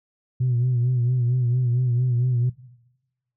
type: tone with vibrato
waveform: sine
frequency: 123.47 Hz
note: B2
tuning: in tune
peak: -17 dBFS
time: 0.4-2.5 s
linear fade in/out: 10 ms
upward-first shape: sine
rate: 4.4 Hz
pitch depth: 61 cents each way
effects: noise-tail reverb RT60 1.0 s tail -18 dB re dry + tanh soft clip ceiling -15 dBFS